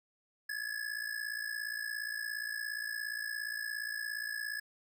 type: ring-modulated tone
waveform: square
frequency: 1697 Hz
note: G#6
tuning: 37 cents sharp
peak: -34 dBFS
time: 0.49-4.6 s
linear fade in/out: 5 ms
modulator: 28.6 Hz
effects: none